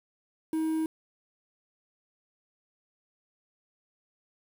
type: tone with quantisation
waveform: triangle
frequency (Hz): 317.8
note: D#4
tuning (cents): +37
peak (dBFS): -24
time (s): 0.53-0.86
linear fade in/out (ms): 2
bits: 8
effects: none